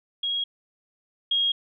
sine tone pair in turn, 3293 / 3268 Hz, G#7 / G#7, -15 / -29 cents, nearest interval unison, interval 14 cents, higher first, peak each -24 / -20 dBFS, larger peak second, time 0.23-0.44 / 1.31-1.52 s, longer neither, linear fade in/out 5 ms, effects none

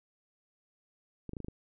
clicks, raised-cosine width 3 ms, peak -27 dBFS, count 6, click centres 1.293 / 1.334 / 1.368 / 1.403 / 1.446 / 1.484 s, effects none

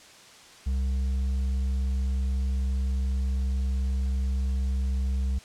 sine tone with hard clipping, 65.9 Hz, C2, 13 cents sharp, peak -25 dBFS, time 0.66-5.39 s, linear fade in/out 10 ms, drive 4 dB, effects white hiss -50 dBFS RMS until 5.44 s + low-pass 7000 Hz 12 dB/octave

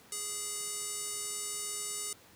square tone with band-pass filter, 414.5 Hz, G#4, 3 cents flat, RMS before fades -38 dBFS, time 0.12-2.13 s, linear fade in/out 2 ms, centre 8500 Hz, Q 2.8, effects pink hiss -58 dBFS RMS until 2.35 s + high-pass 100 Hz 12 dB/octave

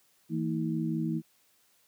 sine tone cluster, 162.9 / 227.8 / 320.4 Hz, E3 / A#3 / E4, -20 / -40 / -49 cents, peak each -31 / -33 / -33 dBFS, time 0.29-1.22 s, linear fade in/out 50 ms, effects white hiss -67 dBFS RMS until 1.87 s + high-pass 80 Hz 12 dB/octave

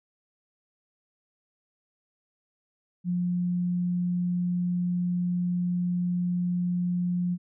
sine tone, 177.4 Hz, F3, 27 cents sharp, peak -24 dBFS, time 3.04-7.38 s, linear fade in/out 50 ms, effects none

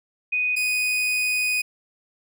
sine / 40% pulse tone pair in turn, 2489 / 2489 Hz, D#7 / D#7, 0 / 0 cents, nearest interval unison, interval 0 cents, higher neither, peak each -20 dBFS, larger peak neither, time 0.32-0.56 / 0.56-1.62 s, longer second, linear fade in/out 10 ms, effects none

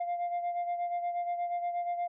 sine beating tone pair, 698.5 / 706.9 Hz, F5 / F5, 0 / +21 cents, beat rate 8.4 Hz, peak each -29 / -36 dBFS, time 0-2.08 s, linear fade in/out 10 ms, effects tanh soft clip ceiling -28 dBFS

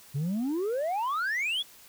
sine exponential sweep, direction up, 132.2 to 3500 Hz, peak -24 dBFS, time 0.14-1.63 s, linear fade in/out 20 ms, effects tanh soft clip ceiling -26 dBFS + white hiss -53 dBFS RMS until 1.88 s

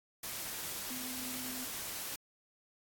sine tone in noise, 254.3 Hz, C4, 49 cents flat, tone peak -46 dBFS, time 0.9-1.65 s, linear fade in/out 5 ms, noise white, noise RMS -41 dBFS, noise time 0.23-2.16 s, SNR -8 dB, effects AAC 64 kbps

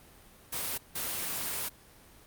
white noise bursts at uneven times, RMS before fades -34 dBFS, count 2, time 0.52-0.78 / 0.95-1.69 s, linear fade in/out 10 ms, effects pink hiss -56 dBFS RMS until 2.26 s + Opus 32 kbps

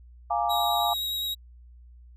sine chord, Bb dominant seventh, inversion second, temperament equal, 698.5 / 830.6 / 932.3 / 1174.7 Hz, F5 / Ab5 / Bb5 / D6, 0 / 0 / 0 / 0 cents, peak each -27 / -27 / -32 / -31 dBFS, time 0.3-0.94 s, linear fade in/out 10 ms
45% pulse tone with vibrato, 3816 Hz, A#7, 40 cents sharp, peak -27 dBFS, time 0.49-1.35 s, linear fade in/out 20 ms, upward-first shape triangle, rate 9.6 Hz, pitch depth 12 cents each way
effects added 60 Hz sine -47 dBFS peak until 2.16 s

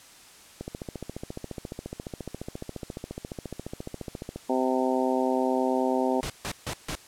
click train, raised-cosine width 2 ms, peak -21 dBFS, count 55, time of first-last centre 0.61-4.36 s, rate 14.4 Hz
harmonic tone, 129.3 Hz, C3, 20 cents flat, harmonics 2 / 3 / 4 / 5 / 6 / 7, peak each -27 / -29 / -30 / -31 / -32 / -32 dBFS, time 4.49-6.21 s, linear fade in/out 10 ms
pink noise bursts, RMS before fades -32 dBFS, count 4, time 6.23-6.952 s, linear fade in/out 0 ms, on 68 ms, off 150 ms
effects white hiss -51 dBFS RMS until 7.07 s + low-pass 10000 Hz 12 dB/octave

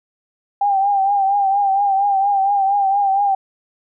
sine tone with vibrato, 793 Hz, G5, 20 cents sharp, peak -13 dBFS, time 0.61-3.35 s, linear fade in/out 5 ms, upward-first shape triangle, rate 4.3 Hz, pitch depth 63 cents each way, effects none

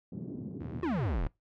white band-pass noise, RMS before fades -40 dBFS, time 0.12-0.8 s, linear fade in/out 5 ms, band 110 to 290 Hz, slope 24 dB/octave
sawtooth tone, 77.9 Hz, D#2, 3 cents sharp, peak -39 dBFS, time 0.6-1.15 s, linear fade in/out 10 ms
square exponential sweep, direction down, 378.3 to 31.93 Hz, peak -29 dBFS, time 0.83-1.27 s, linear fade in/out 0 ms
effects noise-tail reverb RT60 0.2 s tail -23 dB re dry + low-pass 2000 Hz 12 dB/octave

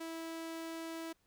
sawtooth tone, 327.5 Hz, E4, 11 cents flat, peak -37 dBFS, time 0-1.13 s, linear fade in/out 10 ms, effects pink hiss -75 dBFS RMS until 1.26 s

